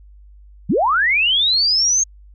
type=linear sweep; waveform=sine; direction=up; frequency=124.3 to 6500 Hz; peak=-13 dBFS; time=0.69-2.04 s; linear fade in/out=10 ms; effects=added 50 Hz sine -41 dBFS peak until 2.34 s

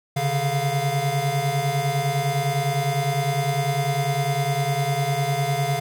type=tone cluster; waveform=square; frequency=135.9 / 145.8 / 699 Hz; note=C#3 / D3 / F5; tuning=-34 / -12 / +1 cents; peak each=-26 dBFS; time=0.16-5.8 s; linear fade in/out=10 ms; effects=none

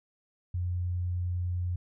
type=tone; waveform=sine; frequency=89 Hz; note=F2; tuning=33 cents sharp; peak=-28 dBFS; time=0.54-1.76 s; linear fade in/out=5 ms; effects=none

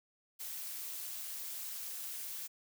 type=noise with amplitude modulation; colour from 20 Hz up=blue; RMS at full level=-40 dBFS; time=0.39-2.48 s; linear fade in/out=20 ms; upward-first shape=sine; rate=245 Hz; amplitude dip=60%; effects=none

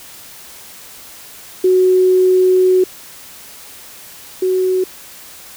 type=tone pair in turn; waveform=sine; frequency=370.1 / 371.6 Hz; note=F#4 / F#4; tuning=0 / +7 cents; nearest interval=unison; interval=7 cents; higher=second; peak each=-8 / -12 dBFS; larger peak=first; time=1.64-2.84 / 4.42-4.84 s; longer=first; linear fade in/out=5 ms; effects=white hiss -37 dBFS RMS until 5.56 s

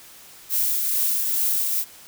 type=noise with tremolo; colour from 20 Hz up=violet; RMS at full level=-21 dBFS; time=0.49-1.85 s; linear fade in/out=50 ms; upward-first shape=triangle; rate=2.3 Hz; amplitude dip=30%; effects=white hiss -46 dBFS RMS until 2.07 s

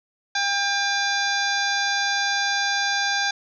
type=harmonic tone with a mistuned harmonic; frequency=800 Hz; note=G5; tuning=35 cents sharp; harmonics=1 / 2 / 3 / 4 / 5 / 6 / 7 / 8; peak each=-27 / -24 / -32 / -30 / -32 / -30 / -34 / -33 dBFS; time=0.35-3.31 s; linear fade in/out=5 ms; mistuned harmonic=4; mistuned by=+150 cents; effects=none

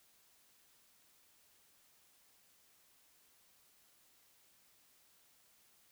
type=silence; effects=white hiss -69 dBFS RMS until 5.91 s

